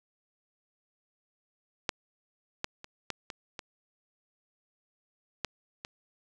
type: clicks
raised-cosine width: 0.2 ms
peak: -10 / -13 / -26 / -15 / -21 / -21 / -13 / -21 dBFS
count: 8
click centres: 1.892 / 2.644 / 2.844 / 3.103 / 3.302 / 3.592 / 5.447 / 5.849 s
effects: none